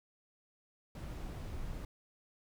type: noise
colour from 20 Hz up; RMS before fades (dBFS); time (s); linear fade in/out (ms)
brown; -42; 0.95-1.85; 2
effects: none